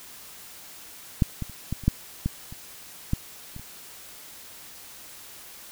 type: clicks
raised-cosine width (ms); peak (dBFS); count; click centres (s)
5; -6 / -17 / -30 / -15 / -26 / -6 / -12 / -27 / -10 / -26 / -30; 11; 1.222 / 1.423 / 1.497 / 1.726 / 1.837 / 1.88 / 2.26 / 2.525 / 3.134 / 3.564 / 3.596
effects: white hiss -45 dBFS RMS until 5.71 s